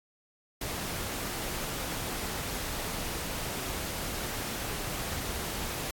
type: noise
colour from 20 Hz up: pink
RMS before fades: -35 dBFS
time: 0.61-5.91 s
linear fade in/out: 5 ms
effects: AAC 64 kbps